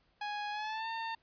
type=tone with pitch glide; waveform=sawtooth; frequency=830.6 to 905.8 Hz; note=G#5 to A#5; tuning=0 to -50 cents; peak=-32 dBFS; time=0.21-1.15 s; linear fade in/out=5 ms; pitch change=+150 cents; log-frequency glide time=0.51-0.89 s; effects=pink hiss -72 dBFS RMS until 1.22 s + resampled to 11025 Hz